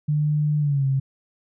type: tone with pitch glide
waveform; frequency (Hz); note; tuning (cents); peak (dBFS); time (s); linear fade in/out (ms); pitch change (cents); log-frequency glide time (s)
sine; 149.8 to 135.01; D3 to C#3; +35 to -45; -18; 0.08-1; 10; -180; 0.59-0.86
effects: none